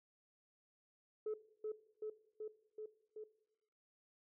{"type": "tone with echo", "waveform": "sine", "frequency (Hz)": 430.4, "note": "A4", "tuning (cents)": -38, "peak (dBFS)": -36, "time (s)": [1.26, 1.34], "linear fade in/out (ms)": 5, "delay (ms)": 380, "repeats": 5, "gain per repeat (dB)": -2, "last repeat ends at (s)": 3.24, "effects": ["noise-tail reverb RT60 1.0 s tail -18 dB re dry", "tanh soft clip ceiling -35 dBFS"]}